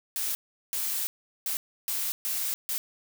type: noise bursts at uneven times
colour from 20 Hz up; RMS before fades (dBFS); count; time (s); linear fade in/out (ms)
blue; -30; 6; 0.16-0.35 / 0.73-1.07 / 1.46-1.57 / 1.88-2.12 / 2.25-2.54 / 2.69-2.78; 0
effects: none